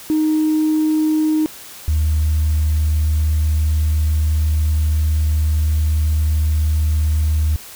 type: tone pair in turn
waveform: sine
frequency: 310.4 / 77.02 Hz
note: D#4 / D#2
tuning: -4 / -17 cents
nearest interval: 2 octaves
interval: 2413 cents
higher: first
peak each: -12 dBFS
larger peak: neither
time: 0.1-1.46 / 1.88-7.56 s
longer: second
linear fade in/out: 0 ms
effects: tanh soft clip ceiling -10 dBFS + white hiss -37 dBFS RMS until 7.75 s